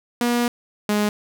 sawtooth tone pair in turn, 240.1 / 208.6 Hz, B3 / G#3, -49 / +8 cents, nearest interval major second, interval 243 cents, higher first, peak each -14 dBFS, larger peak neither, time 0.21-0.48 / 0.89-1.09 s, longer first, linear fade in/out 2 ms, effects none

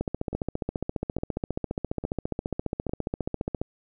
two click trains, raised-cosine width 2 ms, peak -14 / -20 dBFS, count 54 / 4, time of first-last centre 0.01-3.615 / 0.33-2.894 s, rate 14.7 / 1.17 Hz, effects none

